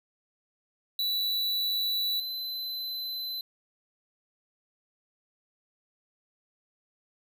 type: tone pair in turn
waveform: square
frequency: 3951 / 4036 Hz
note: B7 / B7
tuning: 0 / +37 cents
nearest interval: unison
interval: 37 cents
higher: second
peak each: -27 / -33 dBFS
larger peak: first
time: 0.99-2.2 / 2.2-3.41 s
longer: neither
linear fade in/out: 2 ms
effects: none